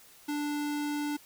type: tone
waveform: square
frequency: 293.7 Hz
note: D4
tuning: in tune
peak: -31 dBFS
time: 0.28-1.17 s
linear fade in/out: 10 ms
effects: white hiss -56 dBFS RMS until 1.25 s